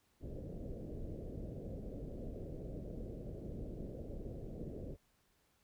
pink low-pass noise, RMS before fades -45 dBFS, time 0.2-4.97 s, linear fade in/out 50 ms, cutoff 590 Hz, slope 48 dB/octave, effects pink hiss -75 dBFS RMS until 5.63 s

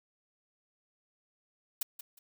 blue noise with echo, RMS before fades -32 dBFS, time 1.81-1.83 s, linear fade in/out 5 ms, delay 180 ms, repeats 2, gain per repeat -12 dB, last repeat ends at 2.19 s, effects none

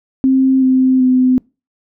sine tone with pitch steps, 264 / 259.6 / 255.3 Hz, C4 / C4 / C4, +16 / -13 / -42 cents, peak -8 dBFS, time 0.24-1.38 s, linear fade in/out 0 ms, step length 380 ms, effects noise-tail reverb RT60 0.3 s tail -26 dB re dry

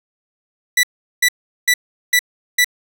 sawtooth tone bursts, 1969 Hz, B6, 6 cents flat, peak -7 dBFS, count 5, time 0.77-2.645 s, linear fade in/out 5 ms, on 63 ms, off 390 ms, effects none

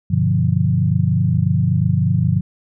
sine chord, G dominant seventh, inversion none, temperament equal, 98 / 123.47 / 146.83 / 174.61 Hz, G2 / B2 / D3 / F3, 0 / 0 / 0 / 0 cents, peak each -19 dBFS, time 0.1-2.41 s, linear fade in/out 10 ms, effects none

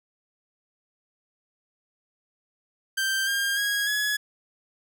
sawtooth tone with pitch steps, 1568 / 1607.4 / 1647.9 / 1689.3 Hz, G6 / G6 / G#6 / G#6, 0 / +43 / -14 / +29 cents, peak -20 dBFS, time 2.97-4.17 s, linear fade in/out 10 ms, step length 300 ms, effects none

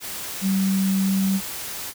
sine tone in noise, 192.8 Hz, G3, 28 cents flat, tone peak -18 dBFS, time 0.41-1.41 s, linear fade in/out 50 ms, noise white, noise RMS -32 dBFS, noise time 0-1.94 s, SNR +11 dB, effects none

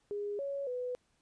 sine tone with pitch steps, 410.4 / 558 / 497.1 Hz, G#4 / C#5 / B4, -21 / +11 / +11 cents, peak -34 dBFS, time 0.11-0.95 s, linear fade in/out 0 ms, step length 280 ms, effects pink hiss -74 dBFS RMS until 1.21 s + resampled to 22050 Hz

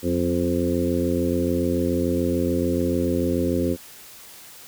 harmonic tone with a mistuned harmonic, 86.9 Hz, F2, 8 cents flat, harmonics 1 / 2 / 3 / 4 / 5 / 6, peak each -28 / -28 / -24 / -26 / -29 / -28 dBFS, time 0.02-3.77 s, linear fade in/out 50 ms, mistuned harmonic 2, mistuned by +53 cents, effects white hiss -44 dBFS RMS until 4.67 s

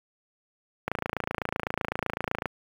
click train, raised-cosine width 0.5 ms, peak -12 dBFS, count 45, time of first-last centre 0.88-2.457 s, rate 27.9 Hz, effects high-pass 60 Hz 12 dB/octave + 7-bit

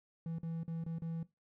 triangle tone with dropouts, 164.81 Hz, E3, in tune, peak -35 dBFS, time 0.26-1.23 s, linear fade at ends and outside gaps 2 ms, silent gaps 0.385-0.431 / 0.633-0.679 / 0.839-0.863 / 0.985-1.02 s, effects noise-tail reverb RT60 0.2 s tail -17 dB re dry

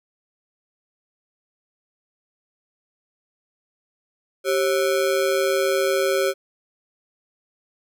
square ring-modulated tone, 466.2 Hz, A#4, in tune, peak -16 dBFS, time 4.44-6.34 s, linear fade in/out 50 ms, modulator 77 Hz, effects none

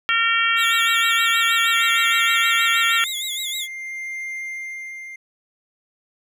harmonic tone, 458.4 Hz, A#4, 29 cents flat, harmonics 3 / 4 / 5 / 6 / 7, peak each -21 / -22 / -23 / -24 / -24 dBFS, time 0.09-3.04 s, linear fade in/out 0 ms
sawtooth tone with vibrato, 3601 Hz, A7, 39 cents sharp, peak -22 dBFS, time 0.56-3.68 s, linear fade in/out 50 ms, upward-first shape sine, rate 6.4 Hz, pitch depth 130 cents each way
triangle tone with tremolo, 2102 Hz, C7, 7 cents sharp, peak -25 dBFS, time 1.76-5.16 s, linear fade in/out 5 ms, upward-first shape sine, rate 0.5 Hz, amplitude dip 55%
effects none

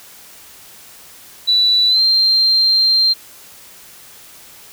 sine tone with pitch glide, 3957 to 4166 Hz, B7 to C8, +3 to -8 cents, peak -10 dBFS, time 1.47-3.14 s, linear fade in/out 20 ms, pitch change +89 cents, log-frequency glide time 1.88-2.01 s, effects white hiss -41 dBFS RMS until 4.72 s

